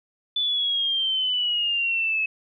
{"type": "exponential sweep", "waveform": "sine", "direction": "down", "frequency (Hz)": [3500, 2578], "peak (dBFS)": -21, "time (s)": [0.36, 2.26], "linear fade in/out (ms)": 5, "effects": []}